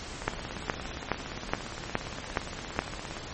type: two click trains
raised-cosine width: 0.5 ms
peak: -22 / -9 dBFS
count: 52 / 7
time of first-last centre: 0.22-3.168 / 0.28-2.79 s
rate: 17.3 / 2.39 Hz
effects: pink hiss -40 dBFS RMS until 3.33 s + MP3 32 kbps